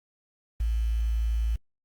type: tone with quantisation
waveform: sine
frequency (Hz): 55.8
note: A1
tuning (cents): +25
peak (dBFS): -23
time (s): 0.6-1.56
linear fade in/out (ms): 5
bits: 8
effects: Opus 24 kbps